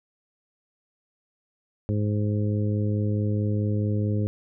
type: harmonic tone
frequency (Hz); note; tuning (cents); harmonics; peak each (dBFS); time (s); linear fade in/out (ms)
104.6; G#2; +13; 1 / 2 / 3 / 4 / 5; -23 / -29 / -33 / -35 / -37; 1.89-4.27; 0
effects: none